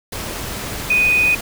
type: tone in noise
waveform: sine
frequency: 2487 Hz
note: D#7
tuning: 1 cent flat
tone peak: -12 dBFS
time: 0.9-1.35 s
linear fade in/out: 5 ms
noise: pink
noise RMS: -27 dBFS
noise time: 0.12-1.41 s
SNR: +12 dB
effects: none

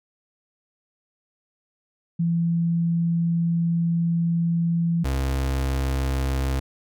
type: tone pair in turn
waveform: sine / 35% pulse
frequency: 168.5 / 66.6 Hz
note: E3 / C2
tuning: +38 / +31 cents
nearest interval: octave + major third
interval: 1607 cents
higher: first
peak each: -19 / -20 dBFS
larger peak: first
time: 2.19-5.04 / 5.04-6.6 s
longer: first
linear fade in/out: 10 ms
effects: none

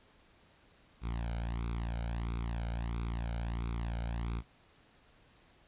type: tone with flanger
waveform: sawtooth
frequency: 57.6 Hz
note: A#1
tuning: 20 cents flat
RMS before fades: -36 dBFS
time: 1.01-4.43 s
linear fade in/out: 50 ms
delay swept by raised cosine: 0.83 to 1.34 ms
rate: 1.5 Hz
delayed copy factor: +0.8
effects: pink hiss -64 dBFS RMS until 5.67 s + resampled to 8000 Hz

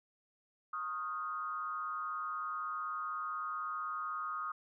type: tone with frequency modulation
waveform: sine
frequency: 1244.5 Hz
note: D#6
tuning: in tune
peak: -36 dBFS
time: 0.73-4.52 s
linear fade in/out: 5 ms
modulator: 156 Hz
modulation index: 0.73
effects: none

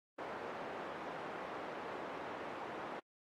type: band-pass noise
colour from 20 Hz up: pink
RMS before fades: -45 dBFS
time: 0.18-3 s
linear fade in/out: 10 ms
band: 400 to 1300 Hz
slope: 12 dB/octave
effects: AAC 48 kbps

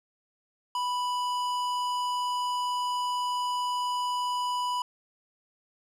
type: tone with tanh clipping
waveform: sine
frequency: 987.8 Hz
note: B5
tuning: in tune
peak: -29 dBFS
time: 0.75-4.82 s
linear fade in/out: 2 ms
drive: 16 dB
effects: none

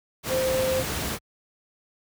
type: tone in noise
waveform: sine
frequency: 521 Hz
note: C5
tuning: 7 cents flat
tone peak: -22 dBFS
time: 0.28-0.84 s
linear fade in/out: 50 ms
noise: pink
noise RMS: -29 dBFS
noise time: 0.23-1.19 s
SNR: +4 dB
effects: high-pass 60 Hz 12 dB/octave

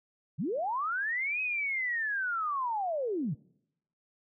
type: linear two-way sweep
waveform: sine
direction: up then down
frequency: 116.4 to 2554 to 116.4 Hz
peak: -29 dBFS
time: 0.38-3.35 s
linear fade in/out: 20 ms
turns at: 1.41 s
effects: noise-tail reverb RT60 0.8 s tail -24 dB re dry

